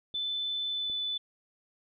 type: tone with pitch glide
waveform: sine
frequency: 3515 to 3493 Hz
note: A7 to A7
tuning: -2 to -13 cents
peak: -30 dBFS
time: 0.14-1.18 s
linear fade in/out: 10 ms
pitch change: -11 cents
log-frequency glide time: 0.7-0.96 s
type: clicks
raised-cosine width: 2 ms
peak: -38 / -37 dBFS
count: 2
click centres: 0.141 / 0.899 s
effects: none